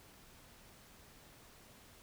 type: silence
effects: pink hiss -60 dBFS RMS until 2.02 s